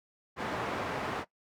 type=band-pass noise; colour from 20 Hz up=white; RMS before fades=-35 dBFS; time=0.36-1.25 s; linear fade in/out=50 ms; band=100 to 1200 Hz; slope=12 dB/octave; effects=noise-tail reverb RT60 0.1 s tail -18 dB re dry